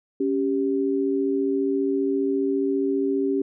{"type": "tone pair together", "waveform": "sine", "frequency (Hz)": [277.2, 392], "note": ["C#4", "G4"], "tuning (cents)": [0, 0], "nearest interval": "tritone", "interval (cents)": 600, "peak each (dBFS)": -23, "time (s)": [0.2, 3.42], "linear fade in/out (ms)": 5, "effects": []}